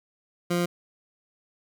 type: tone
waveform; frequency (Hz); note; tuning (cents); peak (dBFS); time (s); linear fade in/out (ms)
20% pulse; 174.61; F3; 0; -18; 0.5-0.66; 10
effects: none